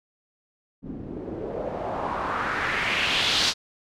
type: noise with low-pass filter sweep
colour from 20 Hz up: white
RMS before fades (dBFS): -27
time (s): 0.82-3.54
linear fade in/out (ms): 50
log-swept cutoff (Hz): 220 to 4800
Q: 2.6
effects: none